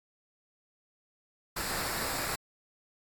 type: noise with comb filter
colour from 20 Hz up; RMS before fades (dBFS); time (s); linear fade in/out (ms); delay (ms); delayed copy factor
pink; -34; 1.56-2.36; 10; 0.32; -0.55
effects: AAC 64 kbps